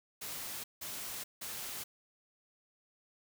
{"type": "noise bursts", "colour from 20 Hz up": "white", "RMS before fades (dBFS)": -42, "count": 3, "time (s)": [0.21, 1.84], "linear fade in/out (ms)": 10, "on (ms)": 430, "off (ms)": 170, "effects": []}